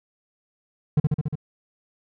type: tone with echo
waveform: triangle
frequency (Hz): 150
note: D3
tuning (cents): +37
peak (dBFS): -12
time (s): 0.97-1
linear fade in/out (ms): 5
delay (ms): 71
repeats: 5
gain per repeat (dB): -2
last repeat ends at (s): 1.355
effects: none